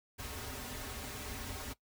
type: noise with comb filter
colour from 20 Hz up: pink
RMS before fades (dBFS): -43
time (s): 0.18-1.74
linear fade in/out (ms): 20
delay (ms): 5.9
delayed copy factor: -0.95
effects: noise-tail reverb RT60 0.1 s tail -18 dB re dry